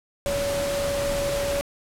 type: tone in noise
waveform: sine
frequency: 565 Hz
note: C#5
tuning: 33 cents sharp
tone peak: -24 dBFS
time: 0.26-1.61 s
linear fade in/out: 0 ms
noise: pink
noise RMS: -30 dBFS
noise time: 0.26-1.61 s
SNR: +3 dB
effects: low-pass 12000 Hz 12 dB/octave